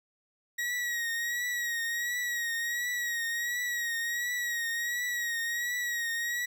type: tone with vibrato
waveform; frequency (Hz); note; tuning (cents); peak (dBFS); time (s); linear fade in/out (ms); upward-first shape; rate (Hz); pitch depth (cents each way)
40% pulse; 1900; A#6; +33; -29; 0.58-6.46; 10; triangle; 1.4; 54
effects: none